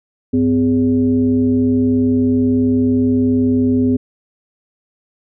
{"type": "tone with frequency modulation", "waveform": "sine", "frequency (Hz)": 254.8, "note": "C4", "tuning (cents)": -46, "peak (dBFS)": -11, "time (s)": [0.33, 3.97], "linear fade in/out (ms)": 10, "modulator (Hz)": 157, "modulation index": 0.66, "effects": []}